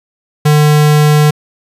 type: tone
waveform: square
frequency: 150 Hz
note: D3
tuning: 37 cents sharp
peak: -6 dBFS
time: 0.45-1.31 s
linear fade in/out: 10 ms
effects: resampled to 32000 Hz + 8-bit